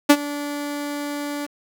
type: tone with ADSR envelope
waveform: sawtooth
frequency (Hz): 290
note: D4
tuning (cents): -22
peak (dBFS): -3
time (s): 0.09-1.47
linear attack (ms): 11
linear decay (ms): 57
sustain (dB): -19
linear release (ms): 23
effects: 7-bit